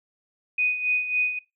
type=tone with tremolo; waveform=sine; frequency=2489 Hz; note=D#7; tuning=in tune; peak=-19 dBFS; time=0.58-1.39 s; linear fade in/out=5 ms; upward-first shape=sine; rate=3.6 Hz; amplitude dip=65%; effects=noise-tail reverb RT60 0.2 s tail -19 dB re dry